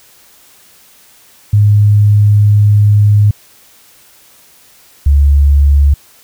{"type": "tone pair in turn", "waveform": "sine", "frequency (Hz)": [103.83, 70.95], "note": ["G#2", "C#2"], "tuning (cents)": [0, 41], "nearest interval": "perfect fifth", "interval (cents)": 659, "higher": "first", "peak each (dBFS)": -4, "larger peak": "neither", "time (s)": [[1.53, 3.31], [5.06, 5.94]], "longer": "first", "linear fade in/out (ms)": 5, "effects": ["white hiss -44 dBFS RMS until 6.23 s"]}